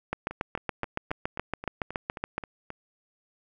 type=two click trains; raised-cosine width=0.5 ms; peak=-22 / -13 dBFS; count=10 / 17; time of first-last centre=0.31-2.704 / 0.13-2.38 s; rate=3.76 / 7.11 Hz; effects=none